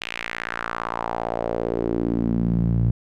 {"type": "tone with band-pass filter sweep", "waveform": "sawtooth", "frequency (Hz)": 57.6, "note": "A#1", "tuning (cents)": -20, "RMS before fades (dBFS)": -24, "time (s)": [0.01, 2.91], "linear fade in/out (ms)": 5, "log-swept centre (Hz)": [2800, 120], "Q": 2.7, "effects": []}